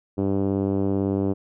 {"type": "tone with low-pass filter", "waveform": "5% pulse", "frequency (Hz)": 98, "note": "G2", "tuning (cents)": 0, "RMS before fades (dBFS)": -23, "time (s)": [0.17, 1.34], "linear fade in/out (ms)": 20, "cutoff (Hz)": 340, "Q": 1.4, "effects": []}